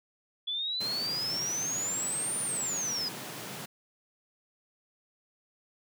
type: exponential two-way sweep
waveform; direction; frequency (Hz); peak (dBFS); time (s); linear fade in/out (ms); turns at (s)
sine; up then down; 3412 to 9430 to 4894; -30; 0.47-3.09; 10; 2.41
type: high-pass noise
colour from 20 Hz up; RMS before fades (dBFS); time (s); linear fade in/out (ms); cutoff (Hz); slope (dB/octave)
pink; -41; 0.8-3.66; 10; 110; 96
effects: none